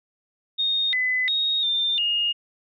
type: tone with pitch steps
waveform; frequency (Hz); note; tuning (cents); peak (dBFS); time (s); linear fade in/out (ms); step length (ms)
sine; 3700 / 2012 / 3747 / 3593 / 2848; A#7 / B6 / A#7 / A7 / F7; -14 / +32 / +8 / +36 / +33; -20; 0.58-2.33; 20; 350
effects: none